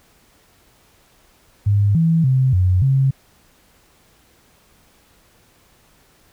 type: tone with pitch steps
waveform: sine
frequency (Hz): 101.7 / 164.2 / 130.8 / 91.6 / 134.7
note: G#2 / E3 / C3 / F#2 / C#3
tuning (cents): -36 / -6 / 0 / -17 / -49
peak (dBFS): -12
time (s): 1.66-3.11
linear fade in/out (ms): 10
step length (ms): 290
effects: pink hiss -55 dBFS RMS until 6.32 s